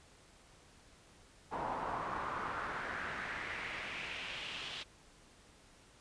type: noise with band-pass filter sweep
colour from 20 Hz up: brown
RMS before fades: -41 dBFS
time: 1.51-4.84 s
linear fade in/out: 20 ms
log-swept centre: 870 to 3400 Hz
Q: 2.8
effects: pink hiss -62 dBFS RMS until 6 s + resampled to 22050 Hz